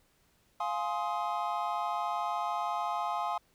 triangle chord, F minor seventh, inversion none, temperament just, 698.5 / 838.1 / 1047.7 / 1257.2 Hz, F5 / Ab5 / C6 / Eb6, 0 / +16 / +2 / +18 cents, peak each -34 / -33 / -34 / -36 dBFS, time 0.6-3.38 s, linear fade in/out 5 ms, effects pink hiss -69 dBFS RMS until 3.54 s

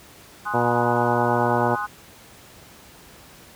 sine chord, Ab dominant seventh, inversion none, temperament equal, 830.6 / 1046.5 / 1244.5 / 1480 Hz, Ab5 / C6 / Eb6 / Gb6, 0 / 0 / 0 / 0 cents, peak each -30 dBFS, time 0.45-1.87 s, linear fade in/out 20 ms
harmonic tone, 120 Hz, B2, 49 cents flat, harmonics 1 / 2 / 3 / 4 / 5 / 6 / 7 / 8, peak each -27 / -27 / -27 / -27 / -27 / -27 / -27 / -27 dBFS, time 0.53-1.76 s, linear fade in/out 20 ms
effects pink hiss -47 dBFS RMS until 3.55 s + high-pass 60 Hz 12 dB/octave

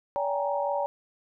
sine tone cluster, 573 / 786 / 831 / 935 Hz, D5 / G5 / G#5 / A#5, -43 / +4 / +1 / +5 cents, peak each -28 / -33 / -35 / -31 dBFS, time 0.16-0.86 s, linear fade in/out 0 ms, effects none

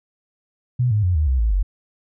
sine tone with pitch steps, 124.1 / 105.57 / 89.8 / 76.39 / 64.98 / 55.28 / 47.03 Hz, B2 / G#2 / F2 / D#2 / C2 / A1 / F#1, +9 / +29 / +49 / -31 / -11 / +9 / +29 cents, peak -15 dBFS, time 0.79-1.63 s, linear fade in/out 10 ms, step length 120 ms, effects none

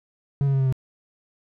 triangle tone with pitch steps, 140 / 137.59 / 135.23 / 132.91 / 130.62 Hz, C#3 / C#3 / C#3 / C3 / C3, +18 / -13 / -43 / +28 / -3 cents, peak -16 dBFS, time 0.41-0.725 s, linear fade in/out 0 ms, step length 63 ms, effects none

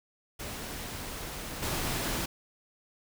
pink noise with level steps, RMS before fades -39 / -32 dBFS, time 0.39-2.26 s, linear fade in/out 10 ms, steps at 1.62 s, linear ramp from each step 10 ms, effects none

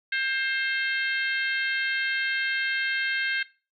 harmonic tone, 530 Hz, C5, 22 cents sharp, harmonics 3 / 4 / 5 / 6 / 7 / 8, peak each -27 / -30 / -35 / -36 / -39 / -39 dBFS, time 0.12-3.43 s, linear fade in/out 5 ms, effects noise-tail reverb RT60 0.3 s tail -17 dB re dry

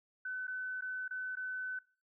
sine tone with dropouts, 1511 Hz, F#6, 36 cents sharp, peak -37 dBFS, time 0.25-1.79 s, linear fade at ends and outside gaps 5 ms, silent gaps 0.47-0.478 / 0.81-0.821 / 1.08-1.108 / 1.355-1.369 s, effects noise-tail reverb RT60 0.4 s tail -21 dB re dry

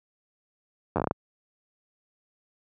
slowing click train, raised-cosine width 1 ms, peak -11 dBFS, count 8, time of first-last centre 0.96-1.111 s, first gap 10 ms, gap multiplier 1.25, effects high-pass 80 Hz 12 dB/octave

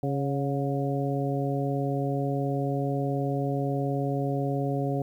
harmonic tone with a mistuned harmonic, 138.59 Hz, C#3, in tune, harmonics 1 / 2 / 3 / 4 / 5, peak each -28 / -31 / -33 / -34 / -35 dBFS, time 0.03-5.02 s, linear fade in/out 2 ms, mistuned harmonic 5, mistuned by +55 cents, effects 10-bit

